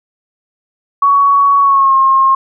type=tone with pitch glide; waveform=sine; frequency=1121 to 1071.6 Hz; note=C#6 to C6; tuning=+19 to +41 cents; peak=-6 dBFS; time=1.02-2.35 s; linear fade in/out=5 ms; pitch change=-78 cents; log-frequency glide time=1.61-1.95 s; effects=none